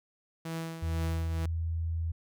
sawtooth tone with tremolo, 163.7 Hz, E3, 12 cents flat, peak -29 dBFS, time 0.45-1.46 s, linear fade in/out 5 ms, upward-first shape triangle, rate 2.1 Hz, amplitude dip 65%
sine tone, 82.41 Hz, E2, in tune, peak -29 dBFS, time 0.82-2.12 s, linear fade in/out 10 ms
effects none

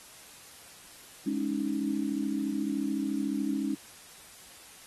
sine chord, Ab suspended fourth, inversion none, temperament equal, 207.7 / 277.2 / 311.1 Hz, Ab3 / Db4 / Eb4, 0 / 0 / 0 cents, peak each -33 / -31 / -33 dBFS, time 1.26-3.75 s, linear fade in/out 10 ms, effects white hiss -51 dBFS RMS until 4.86 s + AAC 32 kbps

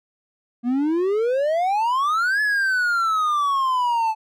triangle exponential two-way sweep, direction up then down, 233.8 to 1725 to 866 Hz, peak -16 dBFS, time 0.63-4.15 s, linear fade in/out 50 ms, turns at 2.41 s, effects none

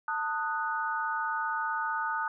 sine chord, D# diminished, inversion second, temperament equal with one note detuned, 891.8 / 1244.5 / 1480 Hz, A5 / D#6 / F#6, +23 / 0 / 0 cents, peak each -33 dBFS, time 0.08-2.28 s, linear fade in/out 2 ms, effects none

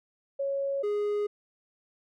sine / triangle tone pair in turn, 553 / 414.3 Hz, C#5 / G#4, -4 / -4 cents, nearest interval perfect fourth, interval 500 cents, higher first, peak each -27 / -24 dBFS, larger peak second, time 0.39-0.83 / 0.83-1.27 s, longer neither, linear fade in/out 10 ms, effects none

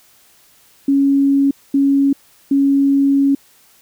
sine tone bursts at uneven times, 277.2 Hz, C#4, in tune, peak -10 dBFS, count 3, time 0.88-1.51 / 1.74-2.13 / 2.51-3.35 s, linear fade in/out 5 ms, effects white hiss -51 dBFS RMS until 3.81 s

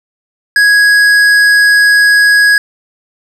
sine tone with tanh clipping, 1661.2 Hz, G#6, in tune, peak -6 dBFS, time 0.56-2.58 s, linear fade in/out 2 ms, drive 12 dB, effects none

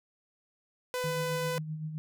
sawtooth tone, 501 Hz, B4, 25 cents sharp, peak -27 dBFS, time 0.94-1.58 s, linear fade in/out 0 ms
sine tone with tremolo, 155.56 Hz, D#3, in tune, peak -32 dBFS, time 1.04-1.98 s, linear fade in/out 0 ms, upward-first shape sine, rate 7.7 Hz, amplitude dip 50%
effects none

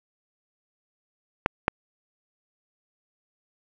clicks, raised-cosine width 0.5 ms, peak -4 dBFS, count 2, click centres 1.461 / 1.681 s, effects none

